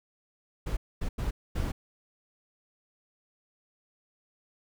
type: noise bursts at uneven times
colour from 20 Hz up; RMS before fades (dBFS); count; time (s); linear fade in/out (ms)
brown; -30; 4; 0.66-0.77 / 1.01-1.09 / 1.18-1.31 / 1.55-1.72; 10
effects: none